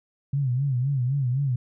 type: tone with vibrato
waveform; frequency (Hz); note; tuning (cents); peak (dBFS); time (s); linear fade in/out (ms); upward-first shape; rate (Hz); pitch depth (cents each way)
sine; 132; C3; +16; -21; 0.33-1.56; 5; sine; 3.9; 140
effects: none

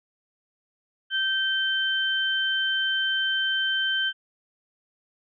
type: tone pair together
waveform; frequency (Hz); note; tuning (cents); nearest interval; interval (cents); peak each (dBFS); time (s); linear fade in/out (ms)
sine; 1557 / 3100; G6 / G7; -12 / -20; octave; 1192; -25; 1.1-4.13; 50
effects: none

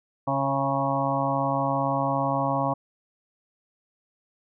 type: harmonic tone with a mistuned harmonic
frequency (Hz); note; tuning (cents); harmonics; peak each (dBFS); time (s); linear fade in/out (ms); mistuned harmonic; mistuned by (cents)
137.5; C#3; -14; 1 / 2 / 4 / 5 / 6 / 7 / 8; -30 / -30 / -30 / -30 / -30 / -30 / -30; 0.27-2.74; 10; 5; -16
effects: none

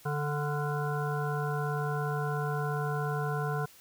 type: harmonic tone with a mistuned harmonic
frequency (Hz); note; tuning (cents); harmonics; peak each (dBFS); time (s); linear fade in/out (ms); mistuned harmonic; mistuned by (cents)
146.83; D3; 0; 1 / 3 / 5 / 7 / 9 / 10; -31 / -36 / -38 / -39 / -41 / -41; 0.05-3.66; 10; 9; +64
effects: white hiss -56 dBFS RMS until 3.8 s

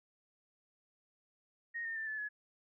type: tone with pitch steps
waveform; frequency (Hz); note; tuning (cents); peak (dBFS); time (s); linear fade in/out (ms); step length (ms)
sine; 1864.7 / 1821.1 / 1778.4 / 1736.8 / 1696.2; A#6 / A#6 / A6 / A6 / G#6; 0 / -41 / +18 / -23 / +36; -37; 1.74-2.29; 20; 110
effects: none

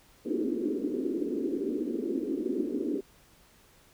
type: band-pass noise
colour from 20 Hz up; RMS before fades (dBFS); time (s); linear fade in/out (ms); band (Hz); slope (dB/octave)
pink; -31; 0.25-3.01; 10; 250 to 410; 48
effects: pink hiss -60 dBFS RMS until 3.93 s

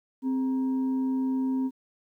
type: tone with frequency modulation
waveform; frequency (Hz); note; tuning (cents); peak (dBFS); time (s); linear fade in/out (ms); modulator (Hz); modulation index
sine; 261.6; C4; 0; -24; 0.22-1.71; 50; 678; 0.22
effects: 11-bit

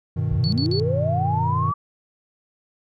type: chord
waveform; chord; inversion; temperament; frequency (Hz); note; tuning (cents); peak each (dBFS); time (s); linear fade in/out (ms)
triangle; G augmented; none; equal; 98 / 123.47 / 155.56; G2 / B2 / D#3; 0 / 0 / 0; -23; 0.16-1.72; 10
type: linear sweep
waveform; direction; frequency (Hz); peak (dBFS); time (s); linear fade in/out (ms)
sine; up; 39.38 to 1166; -22; 0.31-1.74; 10
type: tone bursts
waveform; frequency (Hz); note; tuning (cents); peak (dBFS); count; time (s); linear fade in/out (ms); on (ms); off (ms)
sine; 4440; C#8; +2; -26; 3; 0.44-0.798; 0; 84; 53
effects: none

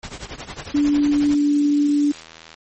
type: noise with tremolo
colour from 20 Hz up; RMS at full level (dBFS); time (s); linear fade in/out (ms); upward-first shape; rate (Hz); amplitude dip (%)
pink; -30; 0.03-1.35; 2; triangle; 11; 90
type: noise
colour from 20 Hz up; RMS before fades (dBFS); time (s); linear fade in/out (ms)
blue; -34; 0.62-2.24; 50
type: tone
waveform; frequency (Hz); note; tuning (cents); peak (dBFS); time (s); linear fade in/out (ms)
sine; 290.7; D4; -18; -14; 0.74-2.12; 10
type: click train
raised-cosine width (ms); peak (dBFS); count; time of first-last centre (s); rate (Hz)
0.2; -22; 36; 2.11-2.542; 81.1
effects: MP3 32 kbps

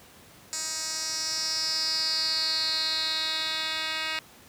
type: tone with band-pass filter sweep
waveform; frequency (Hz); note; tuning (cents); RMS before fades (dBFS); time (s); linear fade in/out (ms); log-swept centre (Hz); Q
10% pulse; 316.3; D#4; +29; -29; 0.53-4.19; 0; 6700 to 3100; 5.8
effects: pink hiss -52 dBFS RMS until 4.48 s + high-pass 80 Hz 12 dB/octave

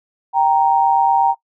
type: tone pair together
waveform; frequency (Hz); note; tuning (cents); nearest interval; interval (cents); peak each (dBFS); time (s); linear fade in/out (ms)
sine; 784 / 932.3; G5 / A#5; 0 / 0; minor third; 300; -14; 0.33-1.35; 50
effects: noise-tail reverb RT60 0.1 s tail -18 dB re dry

